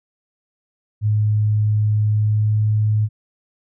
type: tone with pitch glide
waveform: sine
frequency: 106.2 to 107.06 Hz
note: G#2 to A2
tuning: +39 to -47 cents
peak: -14 dBFS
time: 1.01-3.09 s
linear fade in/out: 50 ms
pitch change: +14 cents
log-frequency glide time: 2.08-2.62 s
effects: none